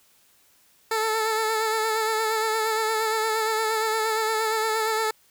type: tone with vibrato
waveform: 15% pulse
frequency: 440 Hz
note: A4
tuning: in tune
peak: -16 dBFS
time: 0.91-5.11 s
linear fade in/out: 5 ms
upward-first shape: sine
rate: 8.6 Hz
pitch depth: 31 cents each way
effects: white hiss -60 dBFS RMS until 5.3 s